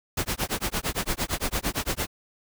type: noise with tremolo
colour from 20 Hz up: pink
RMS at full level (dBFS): -25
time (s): 0.17-2.07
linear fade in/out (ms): 5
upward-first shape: sine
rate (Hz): 8.8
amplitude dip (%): 100
effects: none